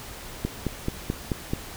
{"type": "click train", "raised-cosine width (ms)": 3, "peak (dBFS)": -12, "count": 6, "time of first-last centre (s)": [0.45, 1.535], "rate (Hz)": 4.61, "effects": ["pink hiss -40 dBFS RMS until 1.76 s"]}